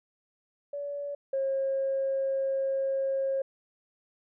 sine tone pair in turn, 572 / 539.9 Hz, D5 / C#5, -46 / -46 cents, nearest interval minor second, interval 100 cents, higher first, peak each -32 / -25 dBFS, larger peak second, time 0.73-1.15 / 1.33-3.42 s, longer second, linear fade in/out 5 ms, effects tanh soft clip ceiling -21 dBFS

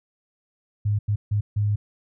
sine tone bursts at uneven times, 103.83 Hz, G#2, in tune, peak -19 dBFS, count 4, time 0.85-0.99 / 1.08-1.16 / 1.31-1.41 / 1.56-1.76 s, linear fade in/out 10 ms, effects none

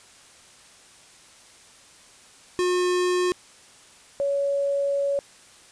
square / sine tone pair in turn, 360.2 / 561.1 Hz, F#4 / C#5, -46 / +21 cents, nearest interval minor sixth, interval 767 cents, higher second, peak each -21 dBFS, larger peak neither, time 2.59-3.32 / 4.2-5.19 s, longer second, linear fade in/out 0 ms, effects white hiss -51 dBFS RMS until 5.71 s + resampled to 22050 Hz

